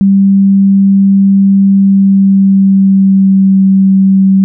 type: tone with pitch glide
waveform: sine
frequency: 196 to 192.63 Hz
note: G3 to G3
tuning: 0 to -30 cents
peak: -3 dBFS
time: 0.01-4.44 s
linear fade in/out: 0 ms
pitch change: -30 cents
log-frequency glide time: 1.75-3.58 s
effects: none